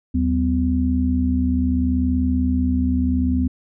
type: tone cluster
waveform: sine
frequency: 77 / 192.3 / 253 Hz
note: D#2 / G3 / B3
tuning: -17 / -33 / +42 cents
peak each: -20 / -26 / -19 dBFS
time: 0.14-3.48 s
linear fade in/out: 10 ms
effects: none